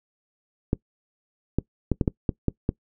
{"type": "clicks", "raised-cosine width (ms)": 3, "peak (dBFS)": -8, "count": 8, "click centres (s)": [0.731, 1.586, 1.917, 2.012, 2.078, 2.292, 2.483, 2.691], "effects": ["noise-tail reverb RT60 0.1 s tail -22 dB re dry"]}